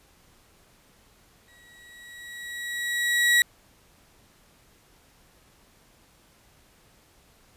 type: tone with exponential growth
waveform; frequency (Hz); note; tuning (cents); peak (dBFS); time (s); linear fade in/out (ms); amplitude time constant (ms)
35% pulse; 1920; B6; -49; -14; 1.48-3.42; 1; 420
effects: pink hiss -59 dBFS RMS until 7.56 s + resampled to 32000 Hz